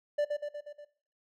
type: tone with echo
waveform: triangle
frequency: 587.3 Hz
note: D5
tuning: in tune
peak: -23 dBFS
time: 0.18-0.25 s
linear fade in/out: 10 ms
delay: 120 ms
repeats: 5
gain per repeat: -4 dB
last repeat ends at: 0.85 s
effects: noise-tail reverb RT60 0.5 s tail -17 dB re dry